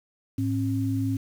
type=tone pair together; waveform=sine; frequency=107.18 / 269.6 Hz; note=A2 / C#4; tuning=-45 / -48 cents; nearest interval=octave + major third; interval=1597 cents; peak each=-26 dBFS; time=0.38-1.17 s; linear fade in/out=5 ms; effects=8-bit